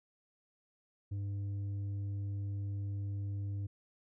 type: tone with tanh clipping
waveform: sine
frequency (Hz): 100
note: G2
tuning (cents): +35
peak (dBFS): -36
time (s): 1.11-3.67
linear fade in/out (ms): 10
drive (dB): 5
effects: none